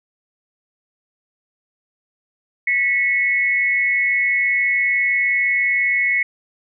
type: tone pair together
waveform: sine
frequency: 1957.3 / 2197 Hz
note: B6 / C#7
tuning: -16 / -16 cents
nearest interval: major second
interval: 200 cents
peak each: -19 / -17 dBFS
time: 2.67-6.23 s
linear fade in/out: 5 ms
effects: none